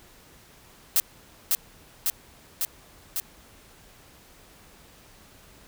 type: noise with echo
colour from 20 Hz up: blue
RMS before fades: -20 dBFS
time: 0.96-1 s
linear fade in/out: 0 ms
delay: 550 ms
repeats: 4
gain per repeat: -2 dB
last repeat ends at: 3.2 s
effects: pink hiss -53 dBFS RMS until 5.67 s